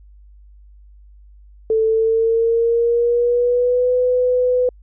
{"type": "tone with pitch glide", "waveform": "sine", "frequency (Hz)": [442.5, 499.6], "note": ["A4", "B4"], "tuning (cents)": [10, 20], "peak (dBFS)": -13, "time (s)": [1.7, 4.69], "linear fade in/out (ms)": 2, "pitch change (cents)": 210, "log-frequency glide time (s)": [1.86, 3.91], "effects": ["added 50 Hz sine -42 dBFS peak until 4.82 s"]}